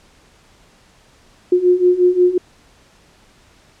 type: beating tone pair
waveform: sine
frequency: 356.2 / 361.8 Hz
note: F4 / F#4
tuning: +34 / -39 cents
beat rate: 5.6 Hz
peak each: -15 / -12 dBFS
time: 1.52-2.38 s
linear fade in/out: 5 ms
effects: pink hiss -51 dBFS RMS until 3.8 s + low-pass 8000 Hz 12 dB/octave